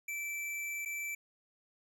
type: tone with dropouts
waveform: square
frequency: 2327 Hz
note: D7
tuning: 17 cents flat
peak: -37 dBFS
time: 0.08-1.15 s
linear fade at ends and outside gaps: 5 ms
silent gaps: 0.851-0.857 s
effects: none